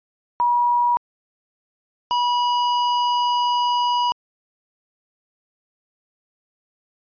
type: tone pair in turn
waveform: sine / square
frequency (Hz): 964 / 972.4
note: B5 / B5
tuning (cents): -42 / -27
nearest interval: unison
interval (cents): 15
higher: second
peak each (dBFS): -15 / -18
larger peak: first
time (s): 0.4-0.97 / 2.11-4.12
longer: second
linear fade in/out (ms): 0
effects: resampled to 11025 Hz